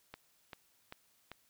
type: click train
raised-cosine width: 0.3 ms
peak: -29 dBFS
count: 4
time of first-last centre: 0.14-1.316 s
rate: 2.55 Hz
effects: white hiss -71 dBFS RMS until 1.49 s